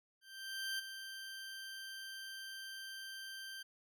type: tone with ADSR envelope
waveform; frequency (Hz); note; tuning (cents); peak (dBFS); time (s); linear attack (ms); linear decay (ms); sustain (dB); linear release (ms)
20% pulse; 1568; G6; 0; -32; 0.21-3.63; 580; 12; -9; 10
effects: none